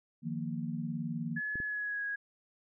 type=chord; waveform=sine; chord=Eb suspended second; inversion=none; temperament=equal; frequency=155.56 / 174.61 / 233.1 Hz; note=Eb3 / F3 / Bb3; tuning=0 / 0 / 0 cents; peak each=-38 / -39 / -37 dBFS; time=0.22-1.41 s; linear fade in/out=50 ms
type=tone with pitch glide; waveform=sine; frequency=1705 to 1653.6 Hz; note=G#6 to G#6; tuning=+45 to -8 cents; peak=-33 dBFS; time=1.36-2.16 s; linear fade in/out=10 ms; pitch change=-53 cents; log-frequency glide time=1.63-2.04 s
type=clicks; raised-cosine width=3 ms; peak=-30 dBFS; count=2; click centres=1.556 / 1.602 s
effects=none